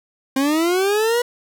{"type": "linear sweep", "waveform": "40% pulse", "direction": "up", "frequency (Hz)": [262, 489.9], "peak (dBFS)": -15, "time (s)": [0.36, 1.22], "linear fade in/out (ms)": 5, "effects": []}